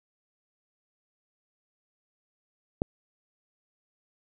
click, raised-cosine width 2 ms, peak -12 dBFS, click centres 2.819 s, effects none

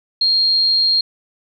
sine tone, 4227 Hz, C8, 17 cents sharp, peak -12 dBFS, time 0.21-1.01 s, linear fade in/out 5 ms, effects none

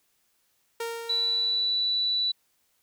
sawtooth tone with exponential decay, 462.5 Hz, A#4, 14 cents flat, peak -25 dBFS, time 0.8-2.18 s, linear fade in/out 5 ms, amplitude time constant 300 ms
sine tone, 3956 Hz, B7, 2 cents sharp, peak -23 dBFS, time 1.09-2.32 s, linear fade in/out 10 ms
effects white hiss -70 dBFS RMS until 2.82 s

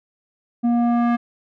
square tone with low-pass filter sweep, 237.4 Hz, A#3, 32 cents sharp, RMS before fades -18 dBFS, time 0.63-1.17 s, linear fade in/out 20 ms, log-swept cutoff 480 to 1600 Hz, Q 1.3, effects none

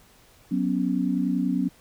sine chord, F# suspended fourth, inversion none, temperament equal, 185 / 246.9 / 277.2 Hz, F#3 / B3 / C#4, 0 / 0 / 0 cents, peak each -26 dBFS, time 0.51-1.69 s, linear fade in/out 10 ms, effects pink hiss -56 dBFS RMS until 1.8 s

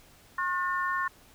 harmonic tone, 359.8 Hz, F#4, 48 cents flat, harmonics 3 / 4 / 5, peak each -29 / -34 / -32 dBFS, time 0.38-1.08 s, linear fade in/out 5 ms, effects pink hiss -57 dBFS RMS until 1.34 s

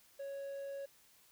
triangle tone, 554.4 Hz, C#5, in tune, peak -39 dBFS, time 0.19-0.86 s, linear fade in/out 10 ms, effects white hiss -66 dBFS RMS until 1.31 s

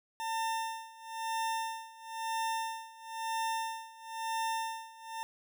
40% pulse tone with tremolo, 900 Hz, A5, 39 cents sharp, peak -30 dBFS, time 0.2-5.23 s, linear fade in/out 0 ms, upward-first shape sine, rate 1 Hz, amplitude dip 90%, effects none

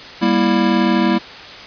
square chord, E diminished, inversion first, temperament just, 197.78 / 237.3 / 329.6 Hz, G3 / Bb3 / E4, +16 / +31 / 0 cents, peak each -18 dBFS, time 0.21-1.19 s, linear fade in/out 20 ms, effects white hiss -34 dBFS RMS until 1.66 s + resampled to 11025 Hz

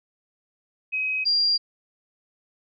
sine tone pair in turn, 2534 / 4774 Hz, D#7 / D8, +31 / +28 cents, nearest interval major seventh, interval 1097 cents, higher second, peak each -23 / -18 dBFS, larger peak second, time 0.92-1.25 / 1.25-1.58 s, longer neither, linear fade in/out 20 ms, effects none

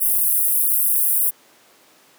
pink high-pass noise, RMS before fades -18 dBFS, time 0-1.31 s, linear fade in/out 20 ms, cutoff 10000 Hz, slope 48 dB/octave, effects pink hiss -52 dBFS RMS until 2.18 s + high-pass 300 Hz 12 dB/octave

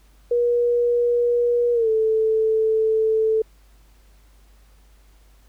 sine tone with pitch glide, 479.7 to 439.9 Hz, A#4 to A4, +50 to 0 cents, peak -16 dBFS, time 0.31-3.42 s, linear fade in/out 5 ms, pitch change -150 cents, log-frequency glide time 1.73-1.89 s, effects added 50 Hz sine -50 dBFS peak until 5.48 s + pink hiss -60 dBFS RMS until 5.48 s

